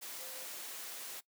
sine tone in noise, 521 Hz, C5, 7 cents flat, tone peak -54 dBFS, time 0.19-0.46 s, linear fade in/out 20 ms, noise white, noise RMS -45 dBFS, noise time 0.01-1.21 s, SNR -12 dB, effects noise-tail reverb RT60 0.1 s tail -20 dB re dry + high-pass 300 Hz 12 dB/octave

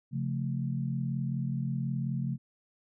sine chord, Db augmented, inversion none, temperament equal with one note detuned, 135.82 / 174.61 / 220 Hz, Db3 / F3 / A3, -35 / 0 / 0 cents, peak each -31 / -36 / -36 dBFS, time 0.11-2.38 s, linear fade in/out 50 ms, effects none

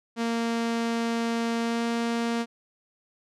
sawtooth tone with pitch glide, 231.3 to 233 Hz, A#3 to A#3, -13 to -1 cents, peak -21 dBFS, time 0.16-2.46 s, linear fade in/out 50 ms, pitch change +12 cents, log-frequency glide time 1.6-1.84 s, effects low-pass 7000 Hz 12 dB/octave

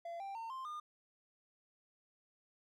triangle tone with pitch steps, 681 / 786.8 / 909 / 1050.2 / 1213.4 Hz, F5 / G5 / A#5 / C6 / D#6, -44 / +6 / -44 / +6 / -44 cents, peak -40 dBFS, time 0.05-0.8 s, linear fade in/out 5 ms, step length 150 ms, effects none

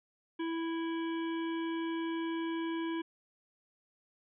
harmonic tone, 329.6 Hz, E4, in tune, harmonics 1 / 3 / 5 / 7 / 9 / 10, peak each -33 / -43 / -47 / -50 / -52 / -53 dBFS, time 0.39-3.02 s, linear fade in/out 10 ms, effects none

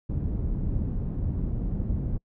pink low-pass noise, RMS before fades -28 dBFS, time 0.09-2.18 s, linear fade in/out 10 ms, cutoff 190 Hz, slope 12 dB/octave, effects noise-tail reverb RT60 0.1 s tail -26 dB re dry

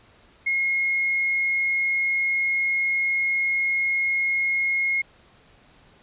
sine tone, 2156 Hz, C#7, 49 cents flat, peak -20 dBFS, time 0.46-5.02 s, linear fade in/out 10 ms, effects pink hiss -55 dBFS RMS until 6.02 s + resampled to 8000 Hz

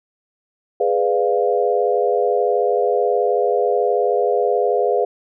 sine chord, G# diminished seventh, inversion none, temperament equal, 415.3 / 493.9 / 587.3 / 698.5 Hz, G#4 / B4 / D5 / F5, 0 / 0 / 0 / 0 cents, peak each -19 / -19 / -24 / -21 dBFS, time 0.8-5.05 s, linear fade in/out 5 ms, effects none

